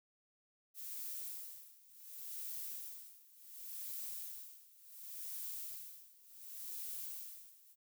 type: noise with tremolo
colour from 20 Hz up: violet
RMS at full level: -44 dBFS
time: 0.74-7.76 s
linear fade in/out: 50 ms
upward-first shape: sine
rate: 0.69 Hz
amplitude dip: 90%
effects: none